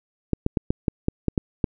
clicks, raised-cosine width 3 ms, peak -7 dBFS, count 9, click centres 0.333 / 0.464 / 0.572 / 0.705 / 0.882 / 1.084 / 1.283 / 1.378 / 1.642 s, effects none

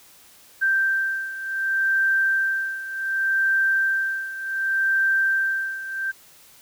sine beating tone pair, 1568 / 1568.67 Hz, G6 / G6, 0 / +1 cents, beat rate 0.67 Hz, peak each -21 / -25 dBFS, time 0.61-6.12 s, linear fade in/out 20 ms, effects white hiss -51 dBFS RMS until 6.61 s

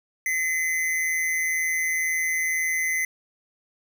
square tone with amplitude modulation, 2040 Hz, C7, 44 cents flat, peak -21 dBFS, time 0.26-3.05 s, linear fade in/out 2 ms, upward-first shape sine, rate 162 Hz, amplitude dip 50%, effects none

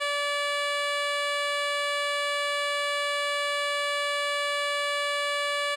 10% pulse tone with low-pass filter, 577 Hz, D5, 31 cents flat, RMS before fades -28 dBFS, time 0-5.76 s, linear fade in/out 20 ms, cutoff 7800 Hz, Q 0.57, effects none

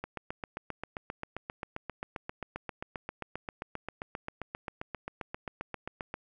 click train, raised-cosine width 0.5 ms, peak -21 dBFS, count 47, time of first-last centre 0.04-6.141 s, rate 7.54 Hz, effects none

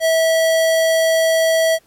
square tone, 650 Hz, E5, 24 cents flat, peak -13 dBFS, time 0-1.79 s, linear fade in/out 50 ms, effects pink hiss -56 dBFS RMS until 1.86 s + MP3 64 kbps

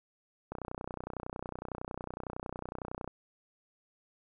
click train, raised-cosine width 1 ms, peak -24 dBFS, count 80, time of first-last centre 0.52-3.077 s, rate 30.9 Hz, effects none

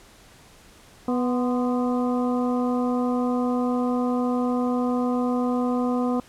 harmonic tone with a mistuned harmonic, 246.9 Hz, B3, in tune, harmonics 1 / 2 / 3 / 4 / 5, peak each -22 / -28 / -32 / -34 / -36 dBFS, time 1.08-6.2 s, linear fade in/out 2 ms, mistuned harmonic 4, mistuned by +74 cents, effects pink hiss -51 dBFS RMS until 6.28 s + low-pass 11000 Hz 12 dB/octave

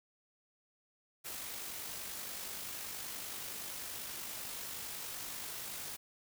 white noise with amplitude modulation, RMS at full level -42 dBFS, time 1.24-5.97 s, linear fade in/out 20 ms, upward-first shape sine, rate 50.5 Hz, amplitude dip 30%, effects none

